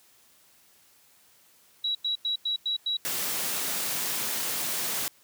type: tone bursts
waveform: sine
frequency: 3891 Hz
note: B7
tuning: 27 cents flat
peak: -25 dBFS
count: 6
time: 1.84-2.97 s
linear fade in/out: 5 ms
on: 110 ms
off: 94 ms
type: high-pass noise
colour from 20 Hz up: white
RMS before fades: -30 dBFS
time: 3.05-5.08 s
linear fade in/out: 0 ms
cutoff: 110 Hz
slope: 96 dB/octave
effects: white hiss -60 dBFS RMS until 5.23 s + high-pass 60 Hz 12 dB/octave